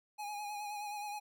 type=tone with vibrato; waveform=square; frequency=830 Hz; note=G#5; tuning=1 cent flat; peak=-40 dBFS; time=0.18-1.2 s; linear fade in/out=20 ms; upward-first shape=sine; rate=9.5 Hz; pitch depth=35 cents each way; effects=none